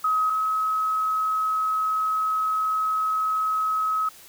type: tone pair in turn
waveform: sine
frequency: 1269 / 1279.3 Hz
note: D#6 / D#6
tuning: +34 / +48 cents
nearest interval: unison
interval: 14 cents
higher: second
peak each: -19 / -21 dBFS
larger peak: first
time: 0.04-0.3 / 0.3-4.09 s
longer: second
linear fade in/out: 5 ms
effects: white hiss -48 dBFS RMS until 4.28 s